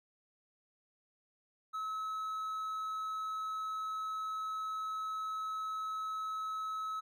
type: tone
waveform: triangle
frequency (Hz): 1291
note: E6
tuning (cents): -37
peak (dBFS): -34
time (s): 1.73-7.01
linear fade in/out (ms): 20
effects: none